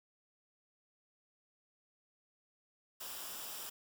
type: noise with comb filter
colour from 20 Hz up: white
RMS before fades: -45 dBFS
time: 3-3.7 s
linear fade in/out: 10 ms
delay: 0.47 ms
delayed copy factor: -0.5
effects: none